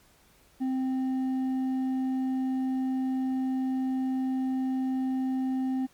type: tone with hard clipping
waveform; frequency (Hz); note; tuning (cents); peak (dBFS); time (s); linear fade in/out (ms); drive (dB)
sine; 260.9; C4; -5; -27; 0.6-5.87; 20; 4
effects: pink hiss -61 dBFS RMS until 5.93 s + MP3 96 kbps